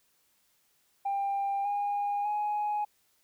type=tone with pitch steps; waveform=sine; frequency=795 / 815 / 835.5 Hz; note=G5 / G#5 / G#5; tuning=+24 / -33 / +10 cents; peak=-26 dBFS; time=1.05-2.85 s; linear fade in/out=10 ms; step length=600 ms; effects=tanh soft clip ceiling -25 dBFS + white hiss -70 dBFS RMS until 3.23 s